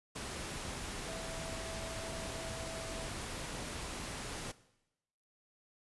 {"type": "tone in noise", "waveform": "sine", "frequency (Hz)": 655, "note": "E5", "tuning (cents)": -11, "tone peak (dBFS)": -45, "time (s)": [1.08, 3.07], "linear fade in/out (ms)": 10, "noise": "pink", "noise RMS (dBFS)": -42, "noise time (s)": [0.15, 4.52], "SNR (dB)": -6, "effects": ["noise-tail reverb RT60 0.9 s tail -18 dB re dry", "resampled to 24000 Hz"]}